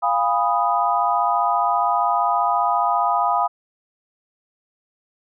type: chord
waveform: sine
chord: F half-diminished seventh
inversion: none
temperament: equal with one note detuned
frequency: 698.5 / 813.5 / 987.8 / 1244.5 Hz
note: F5 / Ab5 / Cb6 / Eb6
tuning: 0 / -36 / 0 / 0 cents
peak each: -22 dBFS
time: 0.02-3.48 s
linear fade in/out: 20 ms
effects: none